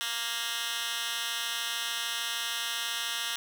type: tone with high-pass filter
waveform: 10% pulse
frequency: 233.1 Hz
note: A#3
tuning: in tune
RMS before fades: -33 dBFS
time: 0.01-3.36 s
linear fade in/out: 0 ms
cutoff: 2400 Hz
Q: 1.7
effects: none